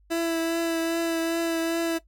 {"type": "tone with vibrato", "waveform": "30% pulse", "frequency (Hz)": 331.4, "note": "E4", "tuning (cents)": 9, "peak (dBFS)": -21, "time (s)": [0.1, 1.99], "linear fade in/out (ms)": 20, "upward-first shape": "triangle", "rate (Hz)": 2.5, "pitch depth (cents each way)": 19, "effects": ["noise-tail reverb RT60 0.1 s tail -17 dB re dry", "added 50 Hz sine -56 dBFS peak until 2.07 s"]}